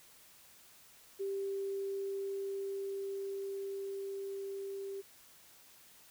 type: tone with level ramp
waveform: sine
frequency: 392.7 Hz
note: G4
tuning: 3 cents sharp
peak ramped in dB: -34 to -39 dBFS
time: 1.19-5.02 s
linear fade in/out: 20 ms
effects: white hiss -60 dBFS RMS until 6.1 s